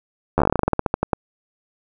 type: slowing click train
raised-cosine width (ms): 1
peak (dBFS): -3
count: 19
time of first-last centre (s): 0.38-1.132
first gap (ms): 11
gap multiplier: 1.14
effects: none